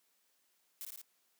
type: noise with echo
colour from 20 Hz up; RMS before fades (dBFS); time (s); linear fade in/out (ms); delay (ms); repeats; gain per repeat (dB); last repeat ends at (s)
blue; -44; 0.81-0.85; 0; 55; 3; -2; 1.015
effects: white hiss -75 dBFS RMS until 1.39 s + high-pass 200 Hz 12 dB/octave